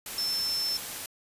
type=tone in noise; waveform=sine; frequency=5310 Hz; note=E8; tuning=12 cents sharp; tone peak=-27 dBFS; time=0.18-0.77 s; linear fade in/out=2 ms; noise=white; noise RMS=-37 dBFS; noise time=0.06-1.06 s; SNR=+7 dB; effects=resampled to 32000 Hz